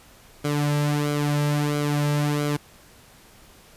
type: tone with flanger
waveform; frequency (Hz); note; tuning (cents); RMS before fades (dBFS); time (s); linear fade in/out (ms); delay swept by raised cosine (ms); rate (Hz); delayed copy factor
sawtooth; 146.83; D3; 0; -23; 0.44-2.57; 10; 1.1 to 2.8; 1.5; -0.65
effects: pink hiss -51 dBFS RMS until 3.76 s + resampled to 32000 Hz